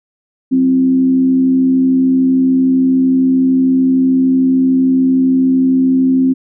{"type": "tone with frequency modulation", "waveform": "sine", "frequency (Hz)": 261.6, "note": "C4", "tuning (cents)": 0, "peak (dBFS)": -8, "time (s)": [0.51, 6.34], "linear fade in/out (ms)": 20, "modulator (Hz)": 73.2, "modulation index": 0.33, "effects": []}